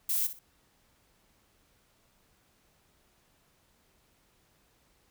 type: noise with echo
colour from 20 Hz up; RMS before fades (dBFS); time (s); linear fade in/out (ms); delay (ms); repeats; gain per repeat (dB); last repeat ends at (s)
violet; -29; 0.09-0.27; 5; 61; 2; -12; 0.392
effects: pink hiss -68 dBFS RMS until 5.1 s